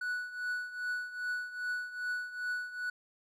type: tone with tremolo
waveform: triangle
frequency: 1477 Hz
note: F#6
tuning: 3 cents flat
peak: -29 dBFS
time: 0.01-2.9 s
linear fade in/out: 5 ms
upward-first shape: triangle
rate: 2.5 Hz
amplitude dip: 80%
effects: none